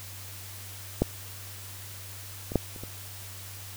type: clicks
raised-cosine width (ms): 2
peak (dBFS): -8 / -22 / -8 / -29 / -25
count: 5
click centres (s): 1.02 / 2.519 / 2.557 / 2.762 / 2.836
effects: added 97 Hz sine -44 dBFS peak until 3.76 s + white hiss -44 dBFS RMS until 3.76 s